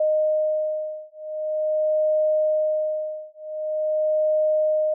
sine beating tone pair, 617 / 617.45 Hz, D#5 / D#5, -15 / -13 cents, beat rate 0.45 Hz, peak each -23 dBFS, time 0-4.94 s, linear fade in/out 5 ms, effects none

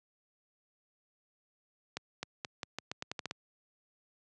accelerating click train, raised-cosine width 0.2 ms, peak -19 dBFS, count 11, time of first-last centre 1.97-3.311 s, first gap 260 ms, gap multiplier 0.84, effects high-pass 100 Hz 12 dB/octave + resampled to 22050 Hz

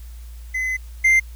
triangle tone pair in turn, 2034 / 2089 Hz, C7 / C7, -50 / -3 cents, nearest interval unison, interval 47 cents, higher second, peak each -19 / -10 dBFS, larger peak second, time 0.54-0.77 / 1.04-1.2 s, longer first, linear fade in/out 10 ms, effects added 58 Hz sine -34 dBFS peak until 1.35 s + white hiss -52 dBFS RMS until 1.35 s

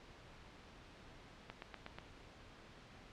click train, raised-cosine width 0.3 ms, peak -30 dBFS, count 5, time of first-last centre 1.5-1.985 s, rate 8.24 Hz, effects pink hiss -58 dBFS RMS until 3.12 s + low-pass 4000 Hz 12 dB/octave

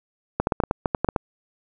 clicks, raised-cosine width 1 ms, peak -6 dBFS, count 11, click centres 0.4 / 0.471 / 0.522 / 0.602 / 0.637 / 0.711 / 0.858 / 0.948 / 1.046 / 1.088 / 1.162 s, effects none

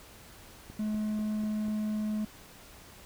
click train, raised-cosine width 3 ms, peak -32 dBFS, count 5, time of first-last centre 0.7-1.683 s, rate 4.07 Hz
triangle tone, 213.4 Hz, G#3, 47 cents sharp, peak -27 dBFS, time 0.79-2.25 s, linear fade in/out 5 ms
effects pink hiss -52 dBFS RMS until 3.05 s

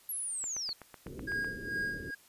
sine linear sweep, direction down, 11580 to 4186 Hz, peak -34 dBFS, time 0.09-0.73 s, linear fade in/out 2 ms
click train, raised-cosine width 0.5 ms, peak -31 dBFS, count 9, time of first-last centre 0.44-1.445 s, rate 7.96 Hz
white low-pass noise, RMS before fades -44 dBFS, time 1.06-2.11 s, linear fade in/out 2 ms, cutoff 460 Hz, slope 48 dB/octave
triangle tone with tremolo, 1633 Hz, G#6, 30 cents flat, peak -29 dBFS, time 1.27-2.15 s, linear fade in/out 10 ms, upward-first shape sine, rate 2.3 Hz, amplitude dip 80%
effects white hiss -61 dBFS RMS until 2.28 s + resampled to 32000 Hz

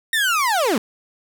30% pulse linear sweep, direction down, 1864.7 to 190 Hz, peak -14 dBFS, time 0.13-0.78 s, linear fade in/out 2 ms, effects none

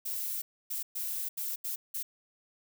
violet noise bursts at uneven times, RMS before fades -35 dBFS, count 6, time 0.05-0.42 / 0.7-0.83 / 0.95-1.29 / 1.37-1.56 / 1.64-1.76 / 1.94-2.03 s, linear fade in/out 10 ms, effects none

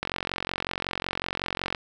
click train, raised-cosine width 0.3 ms, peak -11 dBFS, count 79, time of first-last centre 0.03-1.748 s, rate 45.4 Hz, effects none

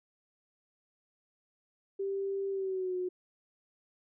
sine tone with pitch glide, 392.4 to 364 Hz, G4 to F#4, +2 to -28 cents, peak -31 dBFS, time 1.99-3.09 s, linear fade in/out 10 ms, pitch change -130 cents, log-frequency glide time 2.5-2.96 s, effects none

